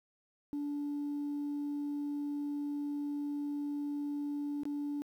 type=tone with dropouts; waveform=sine; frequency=289.7 Hz; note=D4; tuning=24 cents flat; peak=-32 dBFS; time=0.53-5.02 s; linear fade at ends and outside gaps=0 ms; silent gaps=4.634-4.654 s; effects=tanh soft clip ceiling -32 dBFS + 11-bit